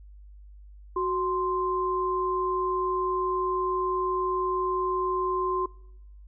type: tone pair together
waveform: sine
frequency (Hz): 370 / 1044.1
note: F#4 / C6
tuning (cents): 0 / -4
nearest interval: octave + tritone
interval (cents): 1796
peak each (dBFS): -27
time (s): 0.96-5.66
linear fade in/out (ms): 5
effects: noise-tail reverb RT60 0.9 s tail -24 dB re dry + added 50 Hz sine -45 dBFS peak until 6.27 s